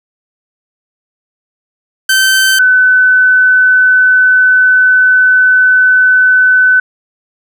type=tone pair in turn; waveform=sawtooth / sine; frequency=1544 / 1507.9 Hz; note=G6 / F#6; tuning=-27 / +32 cents; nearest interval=unison; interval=41 cents; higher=first; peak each=-3 / -4 dBFS; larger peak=first; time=2.09-2.59 / 2.59-6.8 s; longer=second; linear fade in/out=5 ms; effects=none